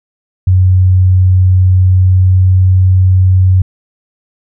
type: tone with pitch glide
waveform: sine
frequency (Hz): 92.5 to 93.04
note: F#2 to F#2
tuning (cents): 0 to +10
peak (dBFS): -4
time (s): 0.47-3.62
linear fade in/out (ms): 5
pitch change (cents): +10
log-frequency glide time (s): 1.79-2.67
effects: none